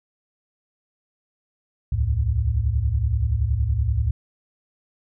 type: tone cluster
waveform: sine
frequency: 65.9 / 76.5 / 108.5 Hz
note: C2 / D#2 / A2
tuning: +13 / -29 / -24 cents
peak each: -23 dBFS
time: 1.92-4.11 s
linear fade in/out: 5 ms
effects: none